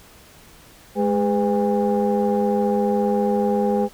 sine tone cluster, 209.9 / 408.7 / 503 / 811 Hz, G#3 / G#4 / B4 / G#5, +19 / -28 / +32 / -41 cents, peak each -20 / -22 / -22 / -24 dBFS, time 0.95-3.89 s, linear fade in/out 50 ms, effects tanh soft clip ceiling -10 dBFS + pink hiss -48 dBFS RMS until 3.93 s

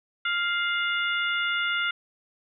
harmonic tone with a mistuned harmonic, 698.5 Hz, F5, in tune, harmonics 2 / 3 / 4 / 5, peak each -26 / -30 / -32 / -34 dBFS, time 0.25-1.91 s, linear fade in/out 5 ms, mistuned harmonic 4, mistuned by +35 cents, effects none

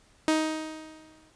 sawtooth tone with exponential decay, 313.6 Hz, D#4, 14 cents sharp, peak -16 dBFS, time 0.28-1.3 s, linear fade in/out 0 ms, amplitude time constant 220 ms, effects pink hiss -61 dBFS RMS until 1.35 s + resampled to 22050 Hz

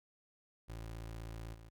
25% pulse tone with level steps, 55.9 Hz, A1, 28 cents sharp, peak -40 / -49 dBFS, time 0.68-1.7 s, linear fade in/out 20 ms, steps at 1.53 s, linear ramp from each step 20 ms, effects none

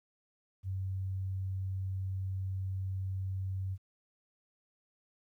sine tone, 95.1 Hz, F#2, 48 cents sharp, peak -33 dBFS, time 0.63-3.78 s, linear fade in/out 50 ms, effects 12-bit

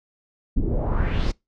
brown noise with low-pass filter sweep, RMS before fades -22 dBFS, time 0.56-1.32 s, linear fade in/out 10 ms, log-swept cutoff 230 to 5800 Hz, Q 2.7, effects noise-tail reverb RT60 0.2 s tail -24 dB re dry

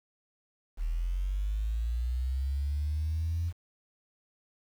sine linear sweep, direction up, 38.33 to 86.1 Hz, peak -27 dBFS, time 0.77-3.53 s, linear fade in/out 50 ms, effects tanh soft clip ceiling -23 dBFS + 9-bit

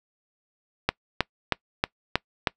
click train, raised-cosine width 0.3 ms, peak -4 dBFS, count 6, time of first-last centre 0.89-2.472 s, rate 3.16 Hz, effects noise-tail reverb RT60 0.1 s tail -24 dB re dry

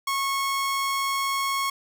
sawtooth tone, 1096 Hz, C#6, 20 cents flat, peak -20 dBFS, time 0.07-1.7 s, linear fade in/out 5 ms, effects none

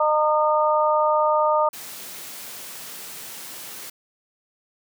harmonic tone, 305.1 Hz, D#4, 34 cents flat, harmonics 2 / 3 / 4, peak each -20 / -21 / -22 dBFS, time 0-1.69 s, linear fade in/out 5 ms
white high-pass noise, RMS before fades -37 dBFS, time 1.73-3.9 s, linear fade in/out 5 ms, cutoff 120 Hz, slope 24 dB/octave
effects none

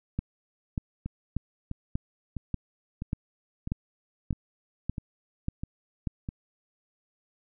two click trains, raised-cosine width 5 ms, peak -21 / -16 dBFS, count 9 / 11, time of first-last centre 1.06-6.289 / 0.19-6.072 s, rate 1.53 / 1.7 Hz, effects none

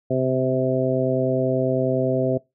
harmonic tone with a mistuned harmonic, 129.9 Hz, C3, 12 cents flat, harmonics 1 / 2 / 3 / 4 / 5, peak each -25 / -25 / -25 / -25 / -25 dBFS, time 0.1-2.38 s, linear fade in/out 10 ms, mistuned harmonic 1, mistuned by +16 cents, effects noise-tail reverb RT60 0.2 s tail -22 dB re dry

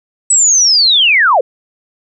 sine linear sweep, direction down, 8010 to 452.3 Hz, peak -6 dBFS, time 0.3-1.41 s, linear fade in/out 5 ms, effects none

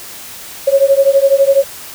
sine beating tone pair, 544 / 556 Hz, C#5 / C#5, -33 / +5 cents, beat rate 12 Hz, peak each -10 dBFS, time 0.67-1.64 s, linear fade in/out 10 ms, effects white hiss -31 dBFS RMS until 1.94 s

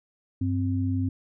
sine tone pair together, 97.7 / 261.4 Hz, G2 / C4, -5 / -1 cents, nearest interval octave + perfect fourth, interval 1704 cents, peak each -25 / -27 dBFS, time 0.41-1.09 s, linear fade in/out 5 ms, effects none

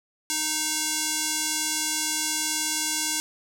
square tone with band-pass filter, 309.5 Hz, D#4, 9 cents flat, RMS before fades -27 dBFS, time 0.3-3.2 s, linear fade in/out 0 ms, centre 7500 Hz, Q 1.3, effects none

